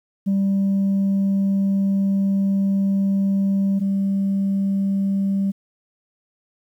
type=tone pair in turn; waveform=sine; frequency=196 / 196 Hz; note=G3 / G3; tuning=0 / 0 cents; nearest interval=unison; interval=0 cents; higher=neither; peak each=-14 / -16 dBFS; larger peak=first; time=0.26-3.8 / 3.8-5.52 s; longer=first; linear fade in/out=20 ms; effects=tanh soft clip ceiling -15 dBFS + 9-bit